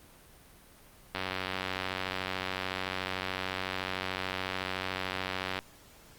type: click train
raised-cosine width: 0.3 ms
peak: -16 dBFS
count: 417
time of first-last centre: 1.15-5.59 s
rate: 93.7 Hz
effects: pink hiss -56 dBFS RMS until 6.18 s + Opus 32 kbps